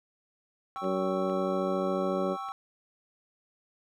triangle chord, C# diminished, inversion second, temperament equal, 784 / 1108.7 / 1318.5 Hz, G5 / C#6 / E6, 0 / 0 / 0 cents, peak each -37 dBFS, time 0.76-2.52 s, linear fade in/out 0 ms
clicks, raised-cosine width 0.3 ms, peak -35 dBFS, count 4, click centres 0.773 / 0.843 / 1.297 / 2.487 s
harmonic tone, 94 Hz, F#2, 28 cents sharp, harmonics 2 / 3 / 4 / 5 / 6, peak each -33 / -37 / -32 / -40 / -31 dBFS, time 0.81-2.37 s, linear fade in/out 50 ms
effects none

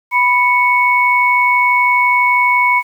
sine tone pair together, 987.6 / 2217 Hz, B5 / C#7, 0 / 0 cents, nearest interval octave + major second, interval 1400 cents, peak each -12 dBFS, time 0.11-2.83 s, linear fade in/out 50 ms, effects 7-bit

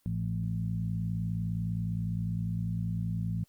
harmonic tone with a mistuned harmonic, 54.9 Hz, A1, 3 cents flat, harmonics 1 / 2 / 3 / 4, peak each -42 / -32 / -33 / -42 dBFS, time 0.06-3.44 s, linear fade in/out 0 ms, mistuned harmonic 3, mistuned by +49 cents, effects white hiss -70 dBFS RMS until 3.48 s + Opus 32 kbps

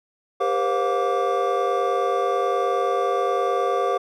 triangle tone cluster, 397.4 / 478.6 / 528 / 712 / 1163 Hz, G4 / A#4 / C5 / F5 / D6, +24 / +46 / +16 / +33 / -17 cents, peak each -24 dBFS, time 0.4-3.98 s, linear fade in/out 10 ms, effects none

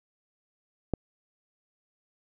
click, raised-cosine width 2 ms, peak -13 dBFS, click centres 0.937 s, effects none

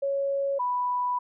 sine tone pair in turn, 554.4 / 987.8 Hz, C#5 / B5, 0 / 0 cents, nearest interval minor seventh, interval 1000 cents, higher second, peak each -24 dBFS, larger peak neither, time 0.02-0.59 / 0.59-1.19 s, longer second, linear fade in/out 10 ms, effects none

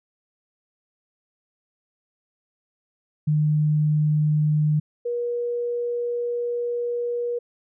sine tone pair in turn, 151.6 / 479.4 Hz, D#3 / A#4, -45 / +48 cents, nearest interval octave + minor sixth, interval 1993 cents, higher second, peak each -17 / -23 dBFS, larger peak first, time 3.27-4.8 / 5.05-7.39 s, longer second, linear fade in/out 10 ms, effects none

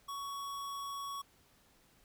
square tone, 1118 Hz, C#6, 14 cents sharp, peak -40 dBFS, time 0.08-1.22 s, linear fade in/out 10 ms, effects pink hiss -67 dBFS RMS until 2.04 s

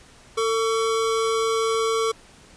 square tone pair together, 448.9 / 1131.2 Hz, A4 / C#6, +35 / +35 cents, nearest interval octave + major third, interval 1600 cents, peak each -22 / -27 dBFS, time 0.37-2.12 s, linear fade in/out 10 ms, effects pink hiss -50 dBFS RMS until 2.56 s + resampled to 22050 Hz

